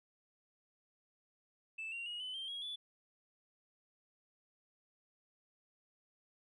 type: tone with pitch steps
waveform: sine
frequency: 2637 / 2759 / 2886 / 3019 / 3158 / 3303 / 3456 Hz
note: E7 / F7 / F#7 / F#7 / G7 / G#7 / A7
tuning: 0 / -22 / -44 / +34 / +12 / -10 / -32 cents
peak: -39 dBFS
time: 1.78-2.76 s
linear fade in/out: 10 ms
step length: 140 ms
effects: tanh soft clip ceiling -38 dBFS